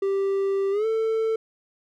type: tone with pitch glide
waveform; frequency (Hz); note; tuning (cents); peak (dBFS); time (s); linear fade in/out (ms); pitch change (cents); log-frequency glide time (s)
triangle; 392 to 445.1; G4 to A4; 0 to +20; -19; 0.02-1.36; 5; +220; 0.71-0.86
effects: none